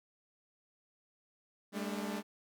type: chord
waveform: sawtooth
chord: G suspended second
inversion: none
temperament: equal with one note detuned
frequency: 201.2 / 220 / 293.7 Hz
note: G3 / A3 / D4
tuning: +45 / 0 / 0 cents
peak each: -35 / -37 / -40 dBFS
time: 1.72-2.23 s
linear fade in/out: 50 ms
effects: none